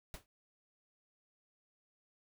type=noise with exponential decay; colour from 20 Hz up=pink; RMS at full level=-44 dBFS; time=0.14-0.26 s; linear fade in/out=0 ms; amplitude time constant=26 ms; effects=none